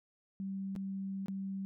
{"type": "tone with dropouts", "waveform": "sine", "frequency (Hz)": 193.9, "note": "G3", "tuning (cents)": -19, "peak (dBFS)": -36, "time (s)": [0.4, 1.65], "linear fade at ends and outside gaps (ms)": 0, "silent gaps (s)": [[0.753, 0.762], [1.26, 1.283]], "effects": []}